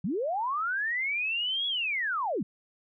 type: linear two-way sweep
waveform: sine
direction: up then down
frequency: 150.9 to 3380 to 150.9 Hz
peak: -27 dBFS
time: 0.04-2.43 s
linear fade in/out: 5 ms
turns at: 1.67 s
effects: none